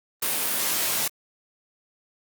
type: noise with comb filter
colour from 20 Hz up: white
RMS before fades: -25 dBFS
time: 0.22-1.08 s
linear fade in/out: 5 ms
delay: 19 ms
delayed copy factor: +0.75
effects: high-pass 150 Hz 12 dB/octave + Opus 32 kbps